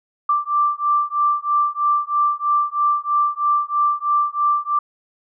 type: beating tone pair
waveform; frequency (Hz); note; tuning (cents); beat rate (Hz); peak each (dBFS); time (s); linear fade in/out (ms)
sine; 1174.7 / 1177.8; D6 / D6; 0 / +5; 3.1; -19; 0.29-4.79; 5
effects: none